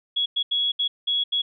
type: tone bursts at uneven times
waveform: sine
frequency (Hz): 3348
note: G#7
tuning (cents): +13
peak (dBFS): -20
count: 6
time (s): 0.16-0.26 / 0.36-0.43 / 0.51-0.72 / 0.79-0.88 / 1.07-1.24 / 1.32-1.42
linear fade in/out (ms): 10
effects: none